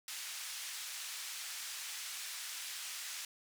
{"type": "band-pass noise", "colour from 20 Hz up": "white", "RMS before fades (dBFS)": -44, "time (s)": [0.08, 3.25], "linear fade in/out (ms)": 2, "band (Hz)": [1500, 8500], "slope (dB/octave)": 12, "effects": []}